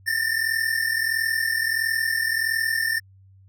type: tone pair together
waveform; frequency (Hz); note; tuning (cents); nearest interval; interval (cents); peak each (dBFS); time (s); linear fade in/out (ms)
square; 1777 / 1818.5; A6 / A#6; +17 / -43; unison; 40; -25 / -25; 0.06-3; 20
effects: added 96 Hz sine -49 dBFS peak until 3.48 s